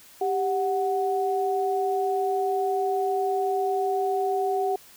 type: tone pair together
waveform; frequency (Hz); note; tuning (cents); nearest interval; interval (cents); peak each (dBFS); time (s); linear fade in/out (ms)
sine; 393.1 / 741; G4 / F#5; +5 / +2; major seventh; 1097; -25; 0.21-4.76; 5
effects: white hiss -51 dBFS RMS until 4.96 s